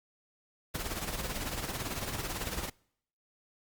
pink noise with tremolo, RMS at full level -34 dBFS, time 0.74-2.7 s, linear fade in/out 10 ms, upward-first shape sine, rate 18 Hz, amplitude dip 60%, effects noise-tail reverb RT60 0.7 s tail -26 dB re dry + Opus 48 kbps

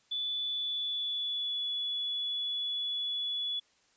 sine tone with pitch glide, 3471 to 3413 Hz, A7 to G#7, -24 to +47 cents, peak -31 dBFS, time 0.11-3.6 s, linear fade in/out 10 ms, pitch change -29 cents, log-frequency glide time 0.44-1.65 s, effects white hiss -68 dBFS RMS until 3.96 s + resampled to 16000 Hz

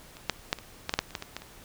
clicks, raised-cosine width 0.2 ms, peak -27 / -7 / -7 / -24 / -11 / -8 / -6 / -28 / -14 / -19 / -17 / -27 dBFS, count 12, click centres 0.169 / 0.297 / 0.529 / 0.587 / 0.894 / 0.939 / 0.99 / 1.107 / 1.152 / 1.224 / 1.366 / 1.42 s, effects pink hiss -51 dBFS RMS until 1.64 s

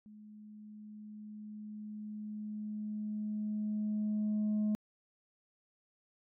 sine tone with level ramp, 211.8 Hz, G#3, 34 cents sharp, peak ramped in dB -51 to -26 dBFS, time 0.06-4.75 s, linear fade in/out 0 ms, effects tanh soft clip ceiling -28 dBFS

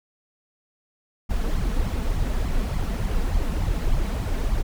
brown noise with flanger, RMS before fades -23 dBFS, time 1.29-4.63 s, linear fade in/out 20 ms, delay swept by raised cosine 0.91 to 4.71 ms, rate 3.4 Hz, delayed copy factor +0.65, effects none

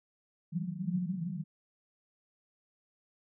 pink band-pass noise, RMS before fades -35 dBFS, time 0.52-1.44 s, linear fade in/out 20 ms, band 160 to 190 Hz, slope 96 dB/octave, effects none

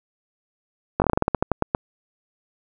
slowing click train, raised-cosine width 1 ms, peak -4 dBFS, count 14, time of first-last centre 1-1.749 s, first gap 19 ms, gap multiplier 1.17, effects none

